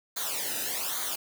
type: noise with flanger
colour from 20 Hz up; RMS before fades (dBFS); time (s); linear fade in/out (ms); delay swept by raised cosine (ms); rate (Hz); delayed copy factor
white; -32; 0.16-1.16; 10; 0.37 to 0.92; 1.2; -0.8
effects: none